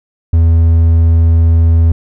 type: tone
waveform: triangle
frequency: 82.5 Hz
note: E2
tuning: 2 cents sharp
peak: -3 dBFS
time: 0.33-1.92 s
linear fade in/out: 5 ms
effects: none